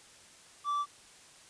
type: tone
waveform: triangle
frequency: 1163 Hz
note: D6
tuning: 17 cents flat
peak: -27 dBFS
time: 0.64-0.86 s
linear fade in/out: 50 ms
effects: white hiss -56 dBFS RMS until 1.49 s + resampled to 22050 Hz